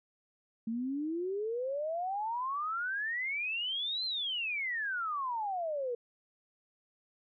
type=exponential two-way sweep; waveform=sine; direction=up then down; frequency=220 to 4186 to 467.4 Hz; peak=-32 dBFS; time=0.67-5.95 s; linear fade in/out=5 ms; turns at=4.05 s; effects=none